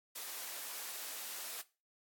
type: high-pass noise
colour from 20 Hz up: white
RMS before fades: -44 dBFS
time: 0.15-1.62 s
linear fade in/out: 10 ms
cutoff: 430 Hz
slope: 12 dB/octave
effects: noise-tail reverb RT60 0.3 s tail -18 dB re dry + AAC 64 kbps